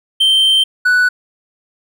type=tone pair in turn; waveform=triangle; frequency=3125 / 1483.3 Hz; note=G7 / F#6; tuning=-6 / +4 cents; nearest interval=octave + minor second; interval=1290 cents; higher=first; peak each=-7 dBFS; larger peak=neither; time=0.2-0.64 / 0.85-1.09 s; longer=first; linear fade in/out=10 ms; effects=none